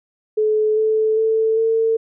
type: tone with pitch steps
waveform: sine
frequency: 430 / 436.5 / 443.1 / 449.8 Hz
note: A4 / A4 / A4 / A4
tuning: -40 / -14 / +12 / +38 cents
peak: -14 dBFS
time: 0.37-1.97 s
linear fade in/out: 10 ms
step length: 400 ms
effects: none